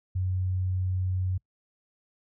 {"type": "tone", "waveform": "sine", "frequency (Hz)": 92.5, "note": "F#2", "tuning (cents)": 0, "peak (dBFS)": -25, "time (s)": [0.15, 1.38], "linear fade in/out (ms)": 10, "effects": ["noise-tail reverb RT60 0.1 s tail -25 dB re dry"]}